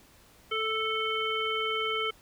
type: harmonic tone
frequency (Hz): 440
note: A4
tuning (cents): 0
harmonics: 1 / 3 / 5 / 7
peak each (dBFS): -33 / -32 / -34 / -33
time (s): 0.51-2.11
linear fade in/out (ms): 10
effects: pink hiss -58 dBFS RMS until 2.21 s